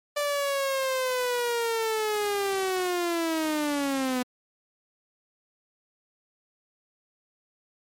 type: linear sweep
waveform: sawtooth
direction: down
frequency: 587.3 to 247.9 Hz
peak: -21 dBFS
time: 0.16-4.23 s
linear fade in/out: 10 ms
effects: MP3 64 kbps